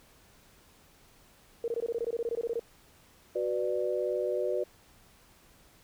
sine tone bursts, 466.2 Hz, A#4, in tune, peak -28 dBFS, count 16, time 1.64-2.595 s, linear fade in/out 2 ms, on 40 ms, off 21 ms
sine chord, B minor, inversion second, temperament just, 370.4 / 493.9 / 592.7 Hz, F#4 / B4 / D5, +2 / 0 / +16 cents, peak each -32 dBFS, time 3.35-4.64 s, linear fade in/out 10 ms
effects pink hiss -60 dBFS RMS until 5.83 s

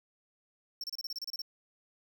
square tone bursts, 5440 Hz, F8, 46 cents flat, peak -36 dBFS, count 11, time 0.81-1.418 s, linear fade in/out 2 ms, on 28 ms, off 30 ms, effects none

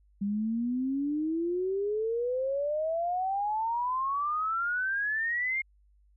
sine exponential sweep, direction up, 197.5 to 2151 Hz, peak -27 dBFS, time 0.21-5.62 s, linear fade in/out 10 ms, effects added 50 Hz sine -60 dBFS peak until 6.16 s

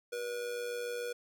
square tone with amplitude modulation, 483.1 Hz, B4, 38 cents flat, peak -34 dBFS, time 0.12-1.13 s, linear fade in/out 10 ms, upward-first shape sine, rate 107 Hz, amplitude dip 50%, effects none

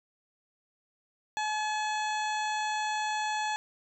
harmonic tone, 854 Hz, G#5, 48 cents sharp, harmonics 1 / 2 / 3 / 4 / 5 / 7 / 8 / 9, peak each -30 / -36 / -40 / -42 / -44 / -47 / -48 / -49 dBFS, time 1.37-3.56 s, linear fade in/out 0 ms, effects none

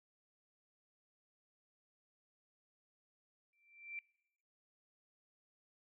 sine tone with exponential growth, 2349 Hz, D7, in tune, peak -40 dBFS, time 3.53-3.99 s, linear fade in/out 1 ms, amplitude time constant 100 ms, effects noise-tail reverb RT60 0.9 s tail -24 dB re dry

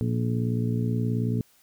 harmonic tone with a mistuned harmonic, 58.7 Hz, A#1, 13 cents sharp, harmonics 2 / 3 / 4 / 5 / 6 / 7, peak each -25 / -32 / -29 / -37 / -44 / -36 dBFS, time 0.01-1.41 s, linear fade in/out 0 ms, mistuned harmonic 7, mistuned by +67 cents, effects white hiss -61 dBFS RMS until 1.62 s

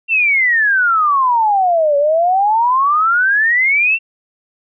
sine exponential two-way sweep, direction down then up, 2741 to 562 to 2741 Hz, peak -10 dBFS, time 0.08-3.99 s, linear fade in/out 50 ms, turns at 1.97 s, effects none

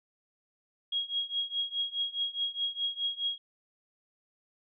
sine tone with tremolo, 3290 Hz, G#7, 17 cents flat, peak -26 dBFS, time 0.92-3.38 s, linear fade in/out 5 ms, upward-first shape triangle, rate 4.8 Hz, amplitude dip 95%, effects none

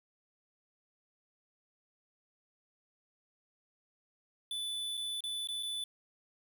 square tone with dropouts, 3487 Hz, A7, 16 cents flat, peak -36 dBFS, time 4.51-5.84 s, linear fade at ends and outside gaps 2 ms, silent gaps 4.971-4.975 / 5.206-5.238 / 5.473-5.487 / 5.627-5.631 s, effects none

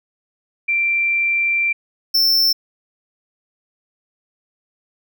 sine / square tone pair in turn, 2356 / 5360 Hz, D7 / E8, +5 / +28 cents, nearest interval octave + major second, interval 1423 cents, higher second, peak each -15 / -13 dBFS, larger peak second, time 0.68-1.73 / 2.14-2.53 s, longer first, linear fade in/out 10 ms, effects none

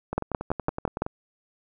two click trains, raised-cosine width 1 ms, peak -16 / -9 dBFS, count 11 / 6, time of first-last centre 0.13-1.065 / 0.18-1.02 s, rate 10.7 / 5.95 Hz, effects none

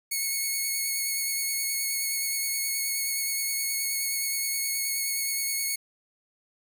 5% pulse tone with vibrato, 2200 Hz, C#7, 14 cents flat, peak -17 dBFS, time 0.11-5.76 s, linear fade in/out 10 ms, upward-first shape sine, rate 9.5 Hz, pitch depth 17 cents each way, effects none

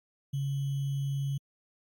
sine tone with sample-and-hold, 138.59 Hz, C#3, in tune, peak -28 dBFS, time 0.33-1.38 s, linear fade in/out 10 ms, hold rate 3150 Hz, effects MP3 64 kbps

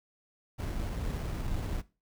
brown noise with sample-and-hold, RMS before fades -34 dBFS, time 0.58-1.82 s, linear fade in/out 20 ms, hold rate 3675 Hz, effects noise-tail reverb RT60 0.3 s tail -19 dB re dry

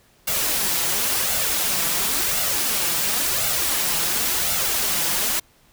white noise with flanger, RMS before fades -22 dBFS, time 0.27-5.4 s, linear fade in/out 10 ms, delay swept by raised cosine 1.4 to 6 ms, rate 0.94 Hz, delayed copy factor +0.55, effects pink hiss -57 dBFS RMS until 5.72 s

